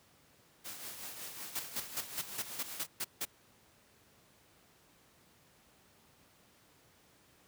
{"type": "noise with tremolo", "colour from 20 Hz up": "white", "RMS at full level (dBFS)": -43, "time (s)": [0.64, 2.87], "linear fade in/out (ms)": 20, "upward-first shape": "triangle", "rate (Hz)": 5.4, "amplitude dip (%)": 55}
{"type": "noise bursts", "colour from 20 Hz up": "white", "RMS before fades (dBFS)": -36, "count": 9, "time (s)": [1.55, 3.253], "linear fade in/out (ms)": 10, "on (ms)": 47, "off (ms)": 160}
{"effects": ["pink hiss -65 dBFS RMS until 7.47 s", "high-pass 80 Hz 12 dB/octave"]}